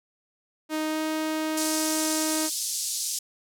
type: tone with pitch glide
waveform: sawtooth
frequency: 311.1 to 313.1 Hz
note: D#4 to D#4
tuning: 0 to +11 cents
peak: -22 dBFS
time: 0.69-2.5 s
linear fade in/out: 50 ms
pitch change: +11 cents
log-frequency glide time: 0.88-1 s
type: band-pass noise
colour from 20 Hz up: pink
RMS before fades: -30 dBFS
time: 1.57-3.19 s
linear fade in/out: 5 ms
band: 4800 to 11000 Hz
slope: 24 dB/octave
effects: none